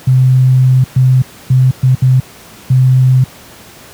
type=tone bursts at uneven times; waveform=sine; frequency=129.1 Hz; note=C3; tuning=23 cents flat; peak=-4 dBFS; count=6; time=0.07-0.84 / 0.96-1.22 / 1.5-1.71 / 1.83-1.95 / 2.02-2.2 / 2.7-3.24 s; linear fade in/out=5 ms; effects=pink hiss -36 dBFS RMS until 3.93 s + high-pass 80 Hz 12 dB/octave